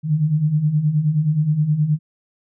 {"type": "beating tone pair", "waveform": "sine", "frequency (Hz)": [145.3, 154.8], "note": ["D3", "D#3"], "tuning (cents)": [-18, -9], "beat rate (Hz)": 9.5, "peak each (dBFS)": [-22, -16], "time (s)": [0.03, 1.99], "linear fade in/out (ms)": 50, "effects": []}